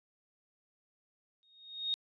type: tone with exponential growth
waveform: sine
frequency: 3724 Hz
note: A#7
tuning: 2 cents flat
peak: -28 dBFS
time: 1.43-1.94 s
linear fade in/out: 0 ms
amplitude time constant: 110 ms
effects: resampled to 22050 Hz